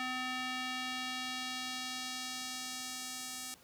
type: tone with band-pass filter sweep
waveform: square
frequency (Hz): 255.1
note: C4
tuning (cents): -44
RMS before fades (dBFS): -40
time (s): 0-3.54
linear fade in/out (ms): 0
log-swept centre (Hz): 2200 to 8100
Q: 1
effects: pink hiss -61 dBFS RMS until 3.63 s + high-pass 100 Hz 12 dB/octave